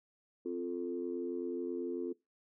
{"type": "chord", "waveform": "sine", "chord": "F major", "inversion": "second", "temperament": "equal", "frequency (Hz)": [261.6, 349.2, 440], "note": ["C4", "F4", "A4"], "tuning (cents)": [0, 0, 0], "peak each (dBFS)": [-40, -37, -40], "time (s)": [0.45, 2.13], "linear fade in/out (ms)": 10, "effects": ["noise-tail reverb RT60 0.2 s tail -21 dB re dry", "tanh soft clip ceiling -25 dBFS"]}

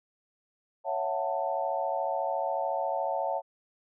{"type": "chord", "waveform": "sine", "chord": "F# minor seventh", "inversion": "second", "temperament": "just", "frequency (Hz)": [555, 666, 740, 888], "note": ["C#5", "E5", "F#5", "A5"], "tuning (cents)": [2, 18, 0, 16], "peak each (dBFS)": -33, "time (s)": [0.84, 3.42], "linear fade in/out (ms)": 50, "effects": []}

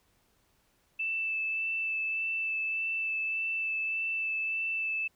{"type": "tone with vibrato", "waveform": "sine", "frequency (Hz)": 2642, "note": "E7", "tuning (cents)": 3, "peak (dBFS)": -29, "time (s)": [0.99, 5.08], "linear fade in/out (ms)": 10, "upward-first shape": "sine", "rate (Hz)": 1.7, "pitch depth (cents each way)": 12, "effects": ["pink hiss -70 dBFS RMS until 5.15 s"]}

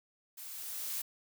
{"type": "noise with level ramp", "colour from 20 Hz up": "blue", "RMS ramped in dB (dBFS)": [-47, -36], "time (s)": [0.37, 1.02], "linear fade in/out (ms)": 10, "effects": []}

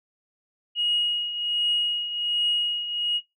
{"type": "tone with tremolo", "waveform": "sine", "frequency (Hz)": 2885, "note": "F#7", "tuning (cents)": -44, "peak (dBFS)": -18, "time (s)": [0.75, 3.21], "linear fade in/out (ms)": 50, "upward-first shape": "triangle", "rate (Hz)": 1.3, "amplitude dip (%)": 70, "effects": ["noise-tail reverb RT60 0.2 s tail -20 dB re dry", "tanh soft clip ceiling -15 dBFS"]}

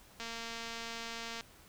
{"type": "click train", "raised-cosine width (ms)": 0.2, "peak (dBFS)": -25, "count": 279, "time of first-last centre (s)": [0.2, 1.409], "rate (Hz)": 230, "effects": ["pink hiss -59 dBFS RMS until 1.68 s"]}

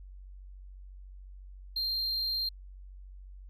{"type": "tone with amplitude modulation", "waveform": "triangle", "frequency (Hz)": 4186, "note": "C8", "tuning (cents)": 0, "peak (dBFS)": -27, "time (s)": [1.76, 2.49], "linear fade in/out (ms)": 5, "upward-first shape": "sine", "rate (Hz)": 252, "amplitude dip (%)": 25, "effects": ["added 47 Hz sine -45 dBFS peak until 3.49 s"]}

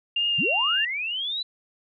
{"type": "tone with vibrato", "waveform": "sine", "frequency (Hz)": 2794, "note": "F7", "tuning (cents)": 0, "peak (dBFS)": -21, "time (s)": [0.16, 0.85], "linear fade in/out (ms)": 5, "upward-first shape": "triangle", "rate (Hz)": 2.3, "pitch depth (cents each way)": 32}
{"type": "linear sweep", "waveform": "sine", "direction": "up", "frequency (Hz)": [108.3, 4034], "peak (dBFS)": -26, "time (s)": [0.38, 1.43], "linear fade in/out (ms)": 10}
{"effects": []}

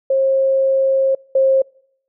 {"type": "tone pair in turn", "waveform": "sine", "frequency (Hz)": [536, 533.8], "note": ["C5", "C5"], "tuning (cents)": [42, 35], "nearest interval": "unison", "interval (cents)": 7, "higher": "first", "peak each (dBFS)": [-12, -10], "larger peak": "second", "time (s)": [[0.1, 1.15], [1.35, 1.62]], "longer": "first", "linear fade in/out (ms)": 5, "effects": ["noise-tail reverb RT60 0.7 s tail -26 dB re dry"]}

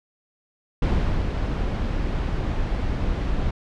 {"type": "noise with ADSR envelope", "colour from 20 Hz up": "brown", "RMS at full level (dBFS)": -20, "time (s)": [0.82, 3.51], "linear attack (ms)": 4, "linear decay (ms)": 450, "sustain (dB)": -4, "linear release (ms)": 6, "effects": ["low-pass 4000 Hz 12 dB/octave"]}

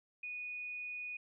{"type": "tone", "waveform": "sine", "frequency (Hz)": 2475, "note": "D#7", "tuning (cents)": -10, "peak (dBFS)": -40, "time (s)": [0.23, 1.17], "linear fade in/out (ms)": 5, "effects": []}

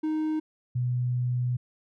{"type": "tone pair in turn", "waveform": ["triangle", "sine"], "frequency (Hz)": [311.1, 123.81], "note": ["D#4", "B2"], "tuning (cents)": [0, 5], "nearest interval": "octave + major third", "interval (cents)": 1595, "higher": "first", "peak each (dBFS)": [-23, -24], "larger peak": "first", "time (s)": [[0.03, 0.4], [0.75, 1.57]], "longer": "second", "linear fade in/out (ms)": 10, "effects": []}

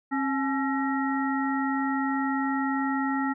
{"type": "harmonic tone with a mistuned harmonic", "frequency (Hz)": 269.7, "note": "C#4", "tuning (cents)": -47, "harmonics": [1, 3, 5, 7], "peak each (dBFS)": [-26, -31, -33, -34], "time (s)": [0.11, 3.34], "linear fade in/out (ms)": 20, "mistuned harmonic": 3, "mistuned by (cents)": 86, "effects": []}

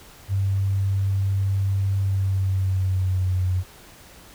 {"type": "tone with pitch glide", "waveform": "sine", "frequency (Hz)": [97.7, 91.69], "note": ["G2", "F#2"], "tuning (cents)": [-5, -15], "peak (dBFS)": -19, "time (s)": [0.28, 3.64], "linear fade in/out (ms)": 50, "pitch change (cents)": -110, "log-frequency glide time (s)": [1.99, 3.45], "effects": ["pink hiss -47 dBFS RMS until 4.34 s"]}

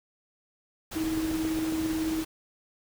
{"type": "noise", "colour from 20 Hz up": "pink", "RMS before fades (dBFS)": -38, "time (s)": [0.91, 2.25], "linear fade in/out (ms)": 10}
{"type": "tone with tremolo", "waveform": "sine", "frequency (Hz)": 318.6, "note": "D#4", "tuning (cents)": 41, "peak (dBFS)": -25, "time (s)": [0.95, 2.24], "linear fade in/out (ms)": 20, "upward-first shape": "sine", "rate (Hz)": 18, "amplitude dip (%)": 35}
{"type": "click train", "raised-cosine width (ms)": 2, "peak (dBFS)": -24, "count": 7, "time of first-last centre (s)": [1.04, 1.861], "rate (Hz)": 7.31}
{"effects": []}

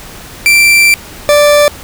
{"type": "tone pair in turn", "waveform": "40% pulse", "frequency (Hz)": [2349, 587.2], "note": ["D7", "D5"], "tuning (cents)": [0, 0], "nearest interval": "2 octaves", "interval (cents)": 2400, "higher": "first", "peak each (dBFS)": -3, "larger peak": "neither", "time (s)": [[0.46, 0.94], [1.29, 1.68]], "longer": "first", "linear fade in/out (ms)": 0, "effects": ["pink hiss -30 dBFS RMS until 1.83 s"]}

